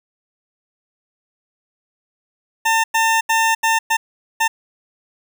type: tone bursts at uneven times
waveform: 20% pulse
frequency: 900 Hz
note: A5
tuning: 39 cents sharp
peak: -9 dBFS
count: 6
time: 2.65-2.84 / 2.94-3.21 / 3.29-3.55 / 3.63-3.79 / 3.9-3.97 / 4.4-4.48 s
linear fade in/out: 10 ms
effects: none